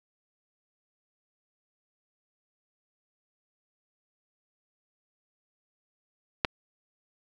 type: clicks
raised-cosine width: 0.3 ms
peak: -6 / -25 dBFS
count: 2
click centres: 6.448 / 6.451 s
effects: none